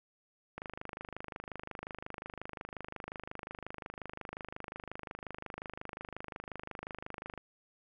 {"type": "click train", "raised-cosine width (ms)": 0.5, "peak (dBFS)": -26, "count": 175, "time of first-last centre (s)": [0.58, 7.377], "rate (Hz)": 25.6, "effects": []}